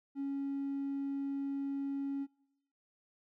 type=tone; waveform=triangle; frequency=277.2 Hz; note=C#4; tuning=in tune; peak=-31 dBFS; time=0.15-2.27 s; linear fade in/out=50 ms; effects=noise-tail reverb RT60 0.8 s tail -26 dB re dry + tanh soft clip ceiling -30 dBFS